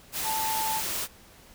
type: tone in noise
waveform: sine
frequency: 880 Hz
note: A5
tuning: in tune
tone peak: -28 dBFS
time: 0.23-0.82 s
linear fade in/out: 50 ms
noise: white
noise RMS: -31 dBFS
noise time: 0.12-1.08 s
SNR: 0 dB
effects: pink hiss -53 dBFS RMS until 1.54 s